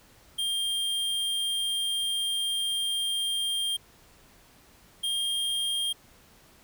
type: tone pair in turn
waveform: square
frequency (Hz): 3198 / 3214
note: G7 / G7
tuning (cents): +34 / +43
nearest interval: unison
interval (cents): 9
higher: second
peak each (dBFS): -27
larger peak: neither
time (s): 0.38-3.77 / 5.03-5.93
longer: first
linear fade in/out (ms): 10
effects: pink hiss -57 dBFS RMS until 6.63 s